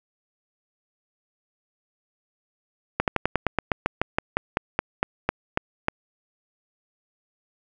slowing click train, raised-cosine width 0.5 ms, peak -5 dBFS, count 18, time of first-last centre 3-5.884 s, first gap 78 ms, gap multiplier 1.09, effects none

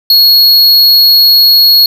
square tone, 4327 Hz, C#8, 43 cents flat, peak -3 dBFS, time 0.1-1.86 s, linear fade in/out 2 ms, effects none

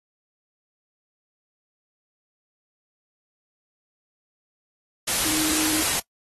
sine tone in noise, 311.1 Hz, D#4, in tune, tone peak -27 dBFS, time 5.25-5.82 s, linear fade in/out 10 ms, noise white, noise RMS -23 dBFS, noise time 5.07-6 s, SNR -7 dB, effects noise-tail reverb RT60 0.1 s tail -23 dB re dry + AAC 32 kbps

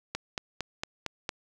click train, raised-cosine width 0.2 ms, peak -14 dBFS, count 6, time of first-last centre 0.15-1.292 s, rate 4.38 Hz, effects none

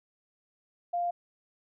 sine tone, 698.5 Hz, F5, in tune, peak -27 dBFS, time 0.93-1.11 s, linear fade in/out 10 ms, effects none

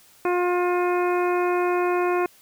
harmonic tone, 355.9 Hz, F4, 33 cents sharp, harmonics 1 / 2 / 3 / 4 / 5 / 6 / 7, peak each -21 / -27 / -28 / -33 / -38 / -39 / -35 dBFS, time 0.25-2.26 s, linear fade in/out 2 ms, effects white hiss -54 dBFS RMS until 2.41 s

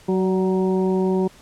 harmonic tone with a mistuned harmonic, 187.3 Hz, F#3, 21 cents sharp, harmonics 1 / 2 / 3 / 4 / 5, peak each -20 / -20 / -33 / -34 / -32 dBFS, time 0.08-1.28 s, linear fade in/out 10 ms, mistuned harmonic 3, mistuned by +36 cents, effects pink hiss -49 dBFS RMS until 1.41 s + low-pass 10000 Hz 12 dB/octave

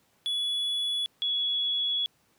triangle / sine tone pair in turn, 3402 / 3373 Hz, G#7 / G#7, +41 / +26 cents, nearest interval unison, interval 15 cents, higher first, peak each -25 dBFS, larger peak neither, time 0.26-1.06 / 1.22-2.06 s, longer second, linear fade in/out 0 ms, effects pink hiss -67 dBFS RMS until 2.38 s + high-pass 100 Hz 12 dB/octave

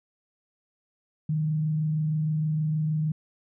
sine tone with frequency modulation, 154.7 Hz, D#3, 10 cents flat, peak -23 dBFS, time 1.29-3.12 s, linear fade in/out 5 ms, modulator 26.4 Hz, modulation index 0.21, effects none

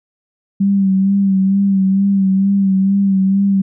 sine tone with vibrato, 194.7 Hz, G3, 12 cents flat, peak -10 dBFS, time 0.6-3.62 s, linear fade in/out 10 ms, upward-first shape sine, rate 2.2 Hz, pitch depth 38 cents each way, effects none

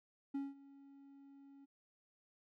triangle tone with ADSR envelope, 277.2 Hz, C#4, in tune, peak -34 dBFS, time 0.34-1.66 s, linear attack 10 ms, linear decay 190 ms, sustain -21 dB, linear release 20 ms, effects none

